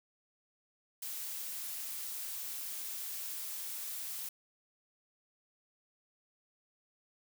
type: noise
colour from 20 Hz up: blue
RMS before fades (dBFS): -41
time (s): 1.02-4.29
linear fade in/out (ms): 5
effects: none